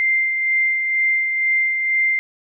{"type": "tone with tremolo", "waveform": "sine", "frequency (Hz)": 2093, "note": "C7", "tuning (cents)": 0, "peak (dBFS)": -14, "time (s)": [0, 2.19], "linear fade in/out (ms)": 0, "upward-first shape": "sine", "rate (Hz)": 2.1, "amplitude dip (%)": 40, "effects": []}